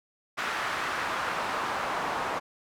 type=noise with band-pass filter sweep; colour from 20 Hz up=pink; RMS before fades=-31 dBFS; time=0.37-2.4 s; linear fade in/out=20 ms; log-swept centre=1500 to 920 Hz; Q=1.4; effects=none